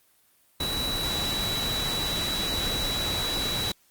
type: tone in noise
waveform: sine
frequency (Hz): 3924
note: B7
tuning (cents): -12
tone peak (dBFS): -28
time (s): 0.6-3.72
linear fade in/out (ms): 5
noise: pink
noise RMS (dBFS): -31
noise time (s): 0.6-3.72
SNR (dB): 0
effects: white hiss -63 dBFS RMS until 3.9 s + Opus 32 kbps